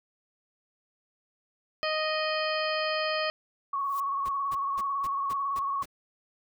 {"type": "harmonic tone", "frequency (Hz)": 622, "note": "D#5", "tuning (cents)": -1, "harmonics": [1, 2, 3, 4, 5, 7, 8], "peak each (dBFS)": [-30, -33, -35, -36, -37, -38, -39], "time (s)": [1.83, 3.3], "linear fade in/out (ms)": 0}
{"type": "tone with vibrato", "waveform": "sine", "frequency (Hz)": 1108.7, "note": "C#6", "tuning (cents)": 0, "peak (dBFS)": -27, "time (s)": [3.73, 5.83], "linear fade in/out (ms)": 5, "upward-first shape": "square", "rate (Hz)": 18, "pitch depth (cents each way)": 31}
{"type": "noise with exponential growth", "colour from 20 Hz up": "blue", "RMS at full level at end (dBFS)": -41, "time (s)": [3.78, 4], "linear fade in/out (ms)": 1, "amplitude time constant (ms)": 47}
{"type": "noise bursts", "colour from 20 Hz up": "pink", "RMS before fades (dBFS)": -43, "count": 7, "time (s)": [4.25, 5.857], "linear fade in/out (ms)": 10, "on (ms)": 41, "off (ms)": 220}
{"effects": []}